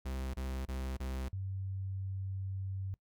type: tone bursts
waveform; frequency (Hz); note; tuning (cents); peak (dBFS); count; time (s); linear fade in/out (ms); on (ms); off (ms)
45% pulse; 65.41; C2; 0; -36; 4; 0.05-1.288; 10; 290; 26
type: tone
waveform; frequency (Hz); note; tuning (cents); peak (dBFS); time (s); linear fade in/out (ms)
sine; 96; G2; -36; -36; 1.33-2.94; 0
effects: noise-tail reverb RT60 0.1 s tail -21 dB re dry